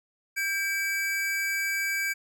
square tone pair together, 1592.6 / 2296 Hz, G6 / D7, +27 / -40 cents, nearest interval tritone, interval 633 cents, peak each -31 / -29 dBFS, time 0.36-2.14 s, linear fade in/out 20 ms, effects none

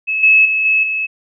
sine tone with level steps, 2590 Hz, E7, 31 cents flat, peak -15 / -6 / -13 / -10 / -16 dBFS, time 0.07-1.07 s, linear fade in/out 20 ms, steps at 0.23 / 0.45 / 0.65 / 0.83 s, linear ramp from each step 5 ms, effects none

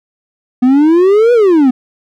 triangle exponential two-way sweep, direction up then down, 244.4 to 493.9 to 244.4 Hz, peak -3 dBFS, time 0.62-1.71 s, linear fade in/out 10 ms, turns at 1.33 s, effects none

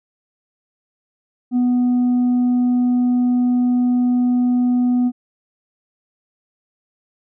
triangle tone with tanh clipping, 246.9 Hz, B3, in tune, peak -14 dBFS, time 1.51-5.12 s, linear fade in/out 50 ms, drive 7 dB, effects none

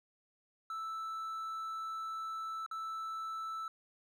triangle tone with dropouts, 1318.5 Hz, E6, in tune, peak -36 dBFS, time 0.7-3.68 s, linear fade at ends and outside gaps 2 ms, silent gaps 2.663-2.712 s, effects none

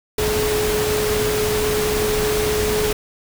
sine tone in noise, 424.7 Hz, G#4, 39 cents sharp, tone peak -19 dBFS, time 0.18-2.93 s, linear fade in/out 5 ms, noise pink, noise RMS -23 dBFS, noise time 0.18-2.93 s, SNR +1 dB, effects none

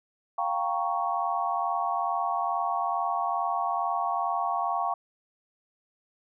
sine chord, G half-diminished seventh, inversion third, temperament equal with one note detuned, 701.7 / 784 / 932.3 / 1108.7 Hz, F5 / G5 / Bb5 / Db6, +8 / 0 / 0 / 0 cents, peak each -30 / -31 / -33 / -30 dBFS, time 0.38-4.94 s, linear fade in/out 5 ms, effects none

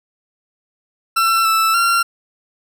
40% pulse tone with pitch steps, 1345 / 1320 / 1373 Hz, E6 / E6 / F6, +34 / +2 / -30 cents, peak -12 dBFS, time 1.16-2.03 s, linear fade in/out 10 ms, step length 290 ms, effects none

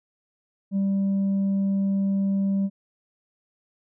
sine tone with tanh clipping, 196 Hz, G3, in tune, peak -21 dBFS, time 0.71-2.7 s, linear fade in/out 50 ms, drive 2 dB, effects none

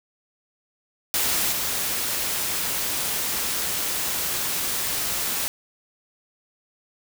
white noise with level steps, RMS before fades -23 / -26 dBFS, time 1.14-5.48 s, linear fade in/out 0 ms, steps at 1.52 s, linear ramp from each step 2 ms, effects none

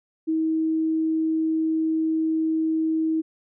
sine tone, 319.2 Hz, D#4, 44 cents sharp, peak -20 dBFS, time 0.27-3.22 s, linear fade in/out 20 ms, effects none

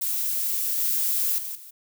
violet noise with level steps, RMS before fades -26 / -24 / -33 / -44 dBFS, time 0.01-1.71 s, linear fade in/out 10 ms, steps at 0.78 / 1.38 / 1.55 s, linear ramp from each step 5 ms, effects none

